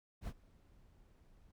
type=noise with ADSR envelope; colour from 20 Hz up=brown; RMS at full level=-40 dBFS; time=0.21-1.52 s; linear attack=64 ms; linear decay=55 ms; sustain=-24 dB; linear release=14 ms; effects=none